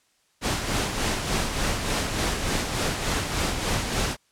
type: noise with tremolo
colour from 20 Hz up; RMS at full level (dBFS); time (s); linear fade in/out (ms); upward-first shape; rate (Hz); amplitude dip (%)
pink; -24; 0.41-4.17; 50; sine; 3.4; 45
effects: white hiss -66 dBFS RMS until 4.31 s + low-pass 9000 Hz 12 dB/octave